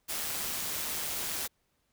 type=noise with amplitude modulation; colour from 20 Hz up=white; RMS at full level=-33 dBFS; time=0.08-1.48 s; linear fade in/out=20 ms; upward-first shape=sine; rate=153 Hz; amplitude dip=35%; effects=pink hiss -75 dBFS RMS until 1.92 s